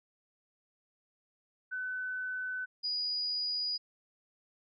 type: tone pair in turn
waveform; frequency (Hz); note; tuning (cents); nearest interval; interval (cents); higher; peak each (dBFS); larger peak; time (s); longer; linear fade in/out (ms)
sine; 1508 / 4908; F#6 / D#8; +32 / -25; octave + minor sixth; 2043; second; -34 / -31; second; 1.71-2.66 / 2.83-3.78; neither; 20
effects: none